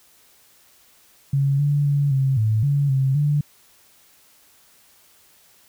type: tone with pitch steps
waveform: sine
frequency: 138.8 / 144.6 / 142.7 / 134.4 / 109.1 / 142.2 / 133.9 / 146.7 Hz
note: C#3 / D3 / D3 / C3 / A2 / C#3 / C3 / D3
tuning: +3 / -27 / -49 / +47 / -14 / +45 / +40 / -2 cents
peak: -16 dBFS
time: 1.33-3.41 s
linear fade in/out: 5 ms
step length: 260 ms
effects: white hiss -55 dBFS RMS until 5.68 s